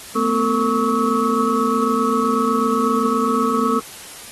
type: tone cluster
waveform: sine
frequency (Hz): 224.2 / 252.1 / 451 / 1116 / 1290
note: A3 / B3 / A4 / C#6 / E6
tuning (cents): +33 / +36 / +43 / +11 / -38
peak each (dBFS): -22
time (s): 0.15-3.8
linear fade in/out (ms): 10
effects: white hiss -37 dBFS RMS until 4.31 s + AAC 32 kbps